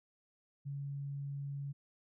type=tone; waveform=sine; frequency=140.6 Hz; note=C#3; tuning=25 cents sharp; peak=-38 dBFS; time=0.65-1.73 s; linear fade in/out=20 ms; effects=none